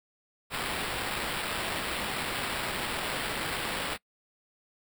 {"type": "noise with sample-and-hold", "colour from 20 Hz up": "white", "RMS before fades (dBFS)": -33, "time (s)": [0.5, 3.98], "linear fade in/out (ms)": 50, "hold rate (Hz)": 6300, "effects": ["noise-tail reverb RT60 0.1 s tail -24 dB re dry"]}